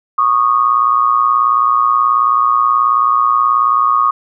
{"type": "tone pair together", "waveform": "sine", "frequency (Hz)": [1108.7, 1227.3], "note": ["C#6", "D#6"], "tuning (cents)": [0, -24], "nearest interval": "major second", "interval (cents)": 176, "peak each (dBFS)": -12, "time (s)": [0.18, 4.11], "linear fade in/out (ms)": 5, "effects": []}